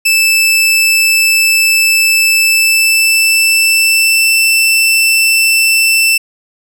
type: tone with pitch glide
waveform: sawtooth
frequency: 2637 to 2666 Hz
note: E7 to E7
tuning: 0 to +19 cents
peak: -4 dBFS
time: 0.05-6.18 s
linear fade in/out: 10 ms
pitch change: +19 cents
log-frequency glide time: 2.41-4.3 s
effects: none